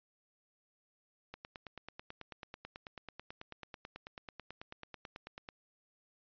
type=click train; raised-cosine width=0.3 ms; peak=-29 dBFS; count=39; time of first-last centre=1.34-5.488 s; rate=9.16 Hz; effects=resampled to 11025 Hz